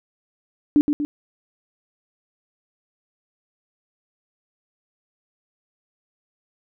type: tone with echo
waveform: sine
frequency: 293.7 Hz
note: D4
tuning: in tune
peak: -11 dBFS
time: 0.76-0.81 s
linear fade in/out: 0 ms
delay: 120 ms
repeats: 2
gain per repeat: -5 dB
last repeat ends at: 1.05 s
effects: none